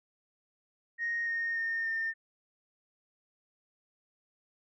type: tone with pitch steps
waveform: sine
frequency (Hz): 1864.7 / 1846.5 / 1828.4 / 1810.6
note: A#6 / A#6 / A#6 / A6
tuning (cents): 0 / -17 / -34 / +49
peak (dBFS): -29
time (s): 0.98-2.14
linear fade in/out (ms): 50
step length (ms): 290
effects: tanh soft clip ceiling -25 dBFS